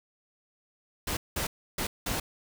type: noise bursts at uneven times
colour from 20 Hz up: pink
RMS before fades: -31 dBFS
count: 4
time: 1.07-1.17 / 1.36-1.47 / 1.78-1.87 / 2.06-2.2 s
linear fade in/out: 5 ms
effects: none